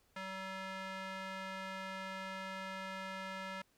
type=tone with band-pass filter; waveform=square; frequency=190.4 Hz; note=F#3; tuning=50 cents sharp; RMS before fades=-44 dBFS; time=0.16-3.62 s; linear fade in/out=5 ms; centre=1700 Hz; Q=0.95; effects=pink hiss -73 dBFS RMS until 3.77 s